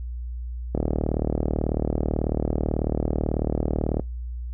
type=click train; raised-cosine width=2 ms; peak=-10 dBFS; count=125; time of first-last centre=0.75-3.996 s; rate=38.2 Hz; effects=noise-tail reverb RT60 0.2 s tail -25 dB re dry + added 60 Hz sine -29 dBFS peak until 4.53 s